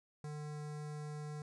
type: tone with notch filter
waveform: square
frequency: 149.8 Hz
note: D3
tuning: 35 cents sharp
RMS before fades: -44 dBFS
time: 0.24-1.42 s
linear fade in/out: 2 ms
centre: 3000 Hz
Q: 1.1
effects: resampled to 22050 Hz + 13-bit